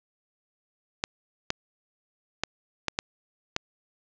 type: clicks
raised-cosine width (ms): 0.2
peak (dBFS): -8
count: 6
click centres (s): 1.039 / 1.504 / 2.436 / 2.883 / 2.989 / 3.564
effects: resampled to 16000 Hz + 8-bit